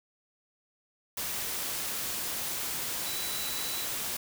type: tone in noise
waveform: sine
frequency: 3951 Hz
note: B7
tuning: in tune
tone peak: -39 dBFS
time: 3.06-3.85 s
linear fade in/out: 5 ms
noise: white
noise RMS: -34 dBFS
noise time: 1.17-4.17 s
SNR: -8 dB
effects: none